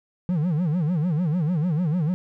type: tone with vibrato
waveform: triangle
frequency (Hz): 164.81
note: E3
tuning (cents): 0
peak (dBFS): -18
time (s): 0.29-2.14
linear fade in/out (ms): 0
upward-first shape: sine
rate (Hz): 6.7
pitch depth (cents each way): 210
effects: none